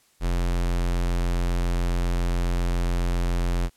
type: tone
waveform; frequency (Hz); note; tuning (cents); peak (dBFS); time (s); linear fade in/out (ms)
square; 43.65; F1; 0; -22; 0.2-3.7; 50
effects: white hiss -62 dBFS RMS until 3.76 s + low-pass 12000 Hz 12 dB/octave